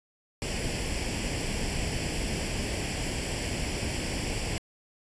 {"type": "noise with comb filter", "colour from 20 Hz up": "pink", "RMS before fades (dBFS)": -31, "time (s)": [0.42, 4.58], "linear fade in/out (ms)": 0, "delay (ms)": 0.39, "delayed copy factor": 0.7, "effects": ["resampled to 22050 Hz"]}